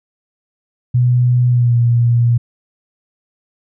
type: tone with pitch glide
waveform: sine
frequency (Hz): 123.47 to 118.85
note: B2 to A#2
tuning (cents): 0 to +34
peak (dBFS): -9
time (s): 0.94-2.38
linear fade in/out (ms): 10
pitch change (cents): -66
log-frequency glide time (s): 1.49-1.76
effects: none